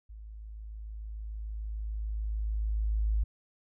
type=tone with level ramp; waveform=sine; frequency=53.4 Hz; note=G#1; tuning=49 cents sharp; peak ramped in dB=-43 to -24 dBFS; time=0.09-3.24 s; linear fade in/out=10 ms; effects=none